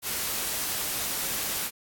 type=noise; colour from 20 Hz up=white; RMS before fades=-30 dBFS; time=0.02-1.71 s; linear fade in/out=50 ms; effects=AAC 64 kbps